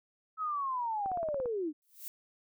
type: linear sweep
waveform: sine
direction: down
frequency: 1300 to 284.9 Hz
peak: -31 dBFS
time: 0.37-1.73 s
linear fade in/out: 50 ms
type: click train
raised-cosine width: 1 ms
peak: -29 dBFS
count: 8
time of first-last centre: 1.06-1.458 s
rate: 17.6 Hz
type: noise with exponential growth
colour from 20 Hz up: violet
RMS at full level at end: -39 dBFS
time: 1.82-2.08 s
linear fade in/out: 0 ms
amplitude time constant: 55 ms
effects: none